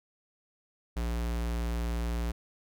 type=tone; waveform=square; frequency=58.27 Hz; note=A#1; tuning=in tune; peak=-30 dBFS; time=0.96-2.32 s; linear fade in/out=10 ms; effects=none